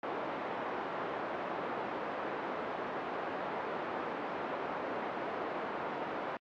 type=band-pass noise; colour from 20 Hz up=white; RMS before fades=-38 dBFS; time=0.03-6.37 s; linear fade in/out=2 ms; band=290 to 940 Hz; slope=12 dB/octave; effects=low-pass 3000 Hz 12 dB/octave + AAC 64 kbps